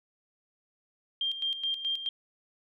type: tone with tremolo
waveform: sine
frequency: 3189 Hz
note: G7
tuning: 29 cents sharp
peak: -27 dBFS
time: 1.21-2.09 s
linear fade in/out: 2 ms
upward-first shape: square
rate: 4.7 Hz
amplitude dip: 65%
effects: none